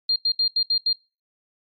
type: tone bursts at uneven times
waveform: sine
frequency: 4200 Hz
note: C8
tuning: 6 cents sharp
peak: -17 dBFS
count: 6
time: 0.09-0.16 / 0.25-0.32 / 0.39-0.48 / 0.56-0.63 / 0.7-0.78 / 0.86-0.93 s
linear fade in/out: 5 ms
effects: noise-tail reverb RT60 0.3 s tail -23 dB re dry + MP3 64 kbps